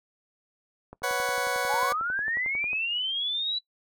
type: click train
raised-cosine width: 1 ms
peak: -28 dBFS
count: 21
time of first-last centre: 0.93-2.732 s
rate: 11.1 Hz
type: chord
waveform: 20% pulse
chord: B suspended second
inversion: none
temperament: just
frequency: 493.9 / 555.6 / 740.8 Hz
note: B4 / C#5 / F#5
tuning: 0 / +4 / +2 cents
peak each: -26 dBFS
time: 1.03-1.93 s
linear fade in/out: 10 ms
type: linear sweep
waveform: sine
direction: up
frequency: 793 to 3966 Hz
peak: -26 dBFS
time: 1.69-3.59 s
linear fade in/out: 10 ms
effects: noise-tail reverb RT60 0.1 s tail -20 dB re dry